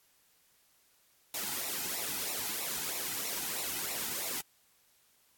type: noise with flanger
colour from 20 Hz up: white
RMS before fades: -36 dBFS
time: 1.34-4.41 s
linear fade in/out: 2 ms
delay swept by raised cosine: 0.62 to 1.82 ms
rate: 3.1 Hz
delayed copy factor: -0.7
effects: white hiss -68 dBFS RMS until 5.37 s + AAC 64 kbps